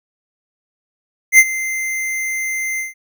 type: tone with ADSR envelope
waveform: square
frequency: 2081 Hz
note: C7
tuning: 10 cents flat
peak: -3 dBFS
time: 1.32-2.94 s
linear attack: 66 ms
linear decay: 50 ms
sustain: -17 dB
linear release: 150 ms
effects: none